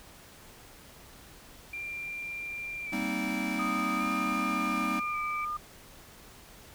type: tone with vibrato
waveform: sine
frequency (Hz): 2349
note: D7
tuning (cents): 0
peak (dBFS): -35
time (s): 1.73-5.45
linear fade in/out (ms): 5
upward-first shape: square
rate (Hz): 0.44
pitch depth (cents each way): 21
type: chord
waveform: square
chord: C minor seventh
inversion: second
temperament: equal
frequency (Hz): 196 / 233.1 / 261.6 / 311.1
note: G3 / Bb3 / C4 / Eb4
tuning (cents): 0 / 0 / 0 / 0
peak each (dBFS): -37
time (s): 2.92-5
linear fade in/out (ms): 10
type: tone with pitch glide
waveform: sine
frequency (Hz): 1237 to 1210.8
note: D#6 to D#6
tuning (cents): -10 to -48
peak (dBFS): -31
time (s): 3.59-5.57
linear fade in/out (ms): 5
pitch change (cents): -38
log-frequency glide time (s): 4.19-4.77
effects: pink hiss -52 dBFS RMS until 6.74 s